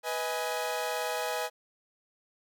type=chord; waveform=sawtooth; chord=G# minor; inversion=first; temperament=equal with one note detuned; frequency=493.9 / 632.4 / 830.6 Hz; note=B4 / D#5 / G#5; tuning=0 / +28 / 0 cents; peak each=-31 dBFS; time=0.03-1.5 s; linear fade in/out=50 ms; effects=none